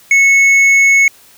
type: tone with hard clipping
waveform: sine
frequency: 2200 Hz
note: C#7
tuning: 14 cents flat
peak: -7 dBFS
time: 0.11-1.08 s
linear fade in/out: 2 ms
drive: 5 dB
effects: white hiss -44 dBFS RMS until 1.37 s